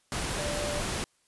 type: tone in noise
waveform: sine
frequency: 587.3 Hz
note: D5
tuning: in tune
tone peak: -33 dBFS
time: 0.39-0.8 s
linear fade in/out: 0 ms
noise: pink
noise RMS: -32 dBFS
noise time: 0.12-1.04 s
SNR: -4 dB
effects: white hiss -69 dBFS RMS until 1.27 s + resampled to 24000 Hz